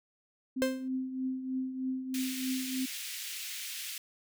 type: tone with tremolo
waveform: sine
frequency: 260 Hz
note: C4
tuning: 11 cents flat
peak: -29 dBFS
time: 0.56-2.86 s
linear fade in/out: 10 ms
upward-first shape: triangle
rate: 3.2 Hz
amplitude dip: 65%
type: tone with exponential decay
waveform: 45% pulse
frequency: 524 Hz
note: C5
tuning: 2 cents sharp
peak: -24 dBFS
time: 0.62-0.88 s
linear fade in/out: 0 ms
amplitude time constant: 56 ms
type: high-pass noise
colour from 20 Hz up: pink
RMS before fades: -40 dBFS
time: 2.14-3.98 s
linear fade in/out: 2 ms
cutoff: 2200 Hz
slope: 24 dB/octave
effects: none